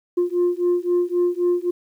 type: beating tone pair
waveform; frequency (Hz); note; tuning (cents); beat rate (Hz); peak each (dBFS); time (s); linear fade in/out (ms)
sine; 351.2 / 355; F4 / F4; +10 / +28; 3.8; -19; 0.17-1.71; 10
effects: tanh soft clip ceiling -13 dBFS + 9-bit